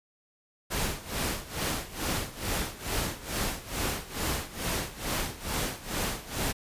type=noise with tremolo; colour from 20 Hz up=pink; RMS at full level=-29 dBFS; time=0.7-6.53 s; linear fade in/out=20 ms; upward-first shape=sine; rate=2.3 Hz; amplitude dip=85%; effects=resampled to 32000 Hz